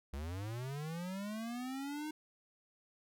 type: linear sweep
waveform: square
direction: up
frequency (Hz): 65.41 to 311.1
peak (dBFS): -40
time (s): 0.13-2.11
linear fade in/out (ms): 5
effects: none